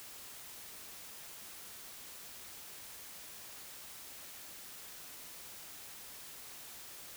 silence, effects white hiss -50 dBFS RMS until 7.16 s

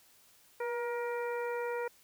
harmonic tone with a mistuned harmonic, 472.9 Hz, A#4, 25 cents sharp, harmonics 1 / 2 / 3 / 4 / 5, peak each -34 / -40 / -44 / -46 / -48 dBFS, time 0.6-1.88 s, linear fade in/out 5 ms, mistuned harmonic 1, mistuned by +30 cents, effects white hiss -63 dBFS RMS until 2.03 s

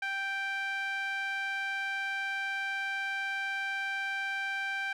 sawtooth tone with band-pass filter, 784 Hz, G5, in tune, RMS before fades -34 dBFS, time 0.02-4.93 s, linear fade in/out 5 ms, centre 1900 Hz, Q 3.9, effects none

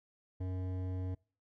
sine tone with hard clipping, 92.5 Hz, F#2, in tune, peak -37 dBFS, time 0.4-1.15 s, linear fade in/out 10 ms, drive 13 dB, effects noise-tail reverb RT60 0.4 s tail -25 dB re dry

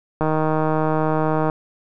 click train, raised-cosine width 1 ms, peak -7 dBFS, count 202, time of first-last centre 0.21-1.498 s, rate 156 Hz, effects none

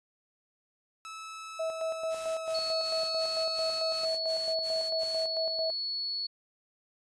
sawtooth tone with pitch glide, 1304 to 1288.3 Hz, E6 to E6, -19 to -40 cents, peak -37 dBFS, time 1.05-4.05 s, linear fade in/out 0 ms, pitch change -21 cents, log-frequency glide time 2.31-2.52 s
sine tone with tremolo, 647 Hz, E5, 32 cents flat, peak -29 dBFS, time 1.59-5.71 s, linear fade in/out 10 ms, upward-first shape square, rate 4.5 Hz, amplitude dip 55%
white noise bursts, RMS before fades -46 dBFS, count 9, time 2.09-5.278 s, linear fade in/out 50 ms, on 300 ms, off 61 ms
sine tone, 4399 Hz, C#8, 14 cents flat, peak -31 dBFS, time 2.54-6.27 s, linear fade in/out 10 ms
effects resampled to 22050 Hz

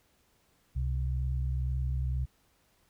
sine tone pair together, 66.3 / 128.31 Hz, C2 / C3, +23 / -33 cents, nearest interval major seventh, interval 1144 cents, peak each -29 / -34 dBFS, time 0.75-2.26 s, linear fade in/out 20 ms, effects pink hiss -69 dBFS RMS until 2.89 s

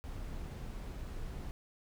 brown noise, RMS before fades -42 dBFS, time 0.04-1.51 s, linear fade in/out 0 ms, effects none

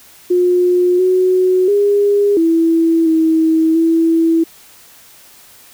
sine tone with pitch steps, 358 / 369.2 / 406.9 / 329.4 / 321.3 / 328.5 Hz, F4 / F#4 / G#4 / E4 / E4 / E4, +43 / -4 / -35 / -1 / -44 / -6 cents, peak -9 dBFS, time 0.3-4.44 s, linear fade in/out 10 ms, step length 690 ms, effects white hiss -43 dBFS RMS until 5.73 s

